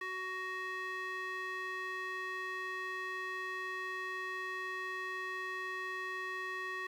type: tone with band-pass filter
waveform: square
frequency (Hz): 373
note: F#4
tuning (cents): +14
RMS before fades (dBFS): -40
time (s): 0.01-6.87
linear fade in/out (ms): 5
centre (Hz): 1700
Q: 2.9
effects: 11-bit